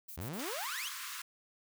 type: noise bursts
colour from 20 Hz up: violet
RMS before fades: -47 dBFS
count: 5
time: 0.08-0.667 s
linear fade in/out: 10 ms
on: 87 ms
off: 38 ms
type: exponential sweep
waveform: sawtooth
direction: up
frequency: 73.42 to 3448 Hz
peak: -35 dBFS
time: 0.17-0.89 s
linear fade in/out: 10 ms
type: high-pass noise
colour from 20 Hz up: pink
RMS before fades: -43 dBFS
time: 0.39-1.22 s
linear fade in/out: 5 ms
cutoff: 1000 Hz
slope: 96 dB/octave
effects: none